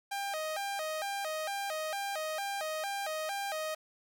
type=tone with vibrato; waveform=sawtooth; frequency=706 Hz; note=F5; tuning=19 cents sharp; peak=-30 dBFS; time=0.11-3.75 s; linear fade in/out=10 ms; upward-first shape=square; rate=2.2 Hz; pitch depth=210 cents each way; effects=none